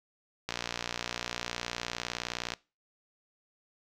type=click train; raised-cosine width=0.2 ms; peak=-15 dBFS; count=123; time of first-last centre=0.49-2.537 s; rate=59.6 Hz; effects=noise-tail reverb RT60 0.3 s tail -22 dB re dry